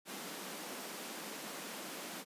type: high-pass noise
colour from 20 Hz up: pink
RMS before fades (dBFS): -45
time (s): 0.05-2.25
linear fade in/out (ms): 50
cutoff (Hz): 180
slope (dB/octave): 48
effects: resampled to 32000 Hz